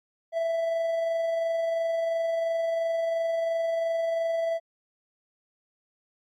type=tone with amplitude modulation; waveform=triangle; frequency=662 Hz; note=E5; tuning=7 cents sharp; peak=-21 dBFS; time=0.32-4.6 s; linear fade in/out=50 ms; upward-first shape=sine; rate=22.9 Hz; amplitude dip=25%; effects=MP3 96 kbps